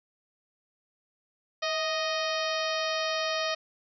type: harmonic tone with a mistuned harmonic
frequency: 622.3 Hz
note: D#5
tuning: in tune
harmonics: 1 / 2 / 3 / 4 / 5 / 6 / 7 / 8 / 9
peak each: -31 / -34 / -36 / -37 / -38 / -39 / -39 / -40 / -41 dBFS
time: 1.62-3.55 s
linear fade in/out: 10 ms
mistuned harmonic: 1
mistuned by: +46 cents
effects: none